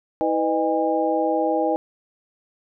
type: tone cluster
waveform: sine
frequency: 321.6 / 497.2 / 617 / 812 Hz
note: E4 / B4 / D#5 / G#5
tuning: -43 / +12 / -15 / -39 cents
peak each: -24 dBFS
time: 0.21-1.76 s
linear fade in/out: 0 ms
effects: none